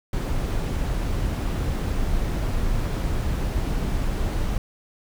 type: noise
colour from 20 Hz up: brown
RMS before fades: -24 dBFS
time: 0.13-4.58 s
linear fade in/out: 2 ms
effects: none